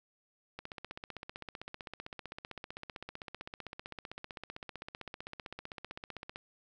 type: click train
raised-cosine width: 0.3 ms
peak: -26 dBFS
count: 91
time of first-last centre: 0.59-6.359 s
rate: 15.6 Hz
effects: none